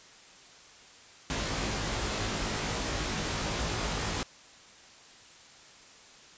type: noise with comb filter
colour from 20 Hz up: pink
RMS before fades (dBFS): -32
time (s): 1.3-4.23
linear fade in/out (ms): 0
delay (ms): 19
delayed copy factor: +1
effects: white hiss -53 dBFS RMS until 6.37 s + resampled to 16000 Hz